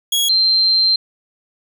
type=tone pair in turn; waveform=sawtooth / sine; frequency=3322 / 4142 Hz; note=G#7 / C8; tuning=0 / -18 cents; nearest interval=major third; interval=382 cents; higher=second; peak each=-11 dBFS; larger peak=neither; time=0.12-0.29 / 0.29-0.96 s; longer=second; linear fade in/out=5 ms; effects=none